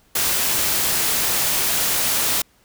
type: noise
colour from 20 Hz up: white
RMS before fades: -20 dBFS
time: 0.15-2.42 s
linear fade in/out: 5 ms
effects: pink hiss -58 dBFS RMS until 2.64 s